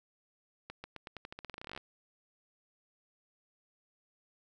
accelerating click train, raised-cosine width 0.3 ms, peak -27 dBFS, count 21, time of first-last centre 0.7-1.776 s, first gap 140 ms, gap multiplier 0.88, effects none

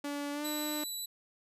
sawtooth tone with pitch glide, 287.6 to 300.7 Hz, D4 to D4, -36 to +41 cents, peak -31 dBFS, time 0.04-0.84 s, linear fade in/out 5 ms, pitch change +77 cents, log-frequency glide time 0.32-0.46 s
15% pulse tone with vibrato, 3951 Hz, B7, in tune, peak -30 dBFS, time 0.44-1.06 s, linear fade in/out 10 ms, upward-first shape triangle, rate 7.3 Hz, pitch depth 8 cents each way
effects resampled to 32000 Hz

